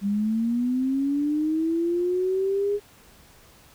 sine linear sweep, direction up, 196.4 to 413.7 Hz, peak -21 dBFS, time 0.01-2.8 s, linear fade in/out 50 ms, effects pink hiss -53 dBFS RMS until 3.74 s

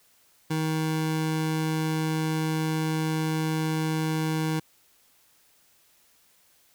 25% pulse tone, 157.8 Hz, D#3, 25 cents sharp, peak -21 dBFS, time 0.5-4.6 s, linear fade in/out 10 ms, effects white hiss -62 dBFS RMS until 6.74 s

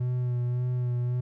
triangle tone with vibrato, 123.47 Hz, B2, in tune, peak -23 dBFS, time 0-1.21 s, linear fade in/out 10 ms, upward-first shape sine, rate 1.8 Hz, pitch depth 22 cents each way, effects none

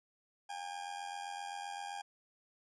40% pulse tone with amplitude modulation, 808 Hz, G#5, 48 cents flat, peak -37 dBFS, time 0.49-2.02 s, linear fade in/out 10 ms, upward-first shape sine, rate 87.7 Hz, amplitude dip 70%, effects resampled to 22050 Hz

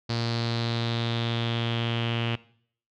sawtooth tone with low-pass filter sweep, 116.54 Hz, A#2, in tune, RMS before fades -28 dBFS, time 0.09-2.36 s, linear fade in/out 10 ms, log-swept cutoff 4500 to 2900 Hz, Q 5.5, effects noise-tail reverb RT60 0.6 s tail -20 dB re dry

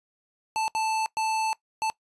square tone bursts at uneven times, 880 Hz, A5, in tune, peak -25 dBFS, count 4, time 0.56-0.68 / 0.75-1.06 / 1.17-1.53 / 1.82-1.9 s, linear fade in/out 0 ms, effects noise-tail reverb RT60 0.1 s tail -20 dB re dry + resampled to 24000 Hz

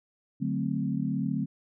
sine chord, D dominant seventh, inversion none, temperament equal, 146.83 / 185 / 220 / 261.6 Hz, D3 / F#3 / A3 / C4, 0 / 0 / 0 / 0 cents, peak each -32 dBFS, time 0.4-1.46 s, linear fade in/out 20 ms, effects none

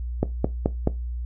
click train, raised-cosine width 2 ms, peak -6 dBFS, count 4, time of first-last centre 0.23-0.874 s, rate 4.66 Hz, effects noise-tail reverb RT60 0.2 s tail -17 dB re dry + added 60 Hz sine -27 dBFS peak until 1.25 s

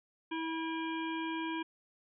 harmonic tone with a mistuned harmonic, 324.3 Hz, E4, 28 cents flat, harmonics 1 / 3 / 5 / 7 / 9 / 10, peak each -36 / -40 / -45 / -45 / -52 / -48 dBFS, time 0.31-1.63 s, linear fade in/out 10 ms, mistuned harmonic 7, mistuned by +88 cents, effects none

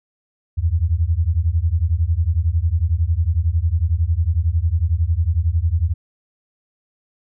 sine beating tone pair, 77.78 / 88.78 Hz, D#2 / F2, 0 / +29 cents, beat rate 11 Hz, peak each -18 dBFS, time 0.57-5.94 s, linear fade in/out 20 ms, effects none

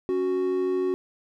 triangle tone pair together, 276.9 / 370 Hz, C#4 / F#4, -2 / 0 cents, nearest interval perfect fourth, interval 502 cents, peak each -29 / -21 dBFS, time 0.09-0.94 s, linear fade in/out 0 ms, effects none

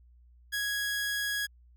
sawtooth tone, 1661.2 Hz, G#6, in tune, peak -26 dBFS, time 0.52-1.47 s, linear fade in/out 20 ms, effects added 60 Hz sine -55 dBFS peak until 1.76 s

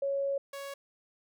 sine / sawtooth tone pair in turn, 554.4 / 556.6 Hz, C#5 / C#5, 0 / +7 cents, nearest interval unison, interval 7 cents, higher second, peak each -28 / -35 dBFS, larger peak first, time 0.02-0.38 / 0.53-0.74 s, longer first, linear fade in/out 5 ms, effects none

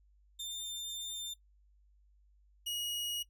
sawtooth tone pair in turn, 3598 / 2894 Hz, A7 / F#7, +38 / -39 cents, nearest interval major third, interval 377 cents, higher first, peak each -36 / -32 dBFS, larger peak second, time 0.39-1.34 / 2.66-3.23 s, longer first, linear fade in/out 10 ms, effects noise-tail reverb RT60 0.1 s tail -19 dB re dry + added 50 Hz sine -63 dBFS peak until 3.29 s

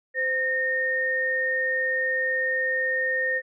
sine tone pair together, 515.8 / 1838 Hz, C5 / A#6, -25 / -25 cents, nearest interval octave + minor seventh, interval 2200 cents, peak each -29 / -23 dBFS, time 0.14-3.42 s, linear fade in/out 50 ms, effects none

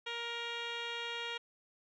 10% pulse tone with low-pass filter, 469.6 Hz, A#4, 13 cents sharp, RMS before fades -40 dBFS, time 0.06-1.38 s, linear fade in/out 10 ms, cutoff 3600 Hz, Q 3.6, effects none

